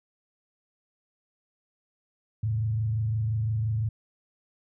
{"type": "tone with frequency modulation", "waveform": "sine", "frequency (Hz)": 110, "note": "A2", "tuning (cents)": 0, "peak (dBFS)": -24, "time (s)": [2.43, 3.89], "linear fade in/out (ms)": 5, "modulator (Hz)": 25.8, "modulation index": 0.44, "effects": []}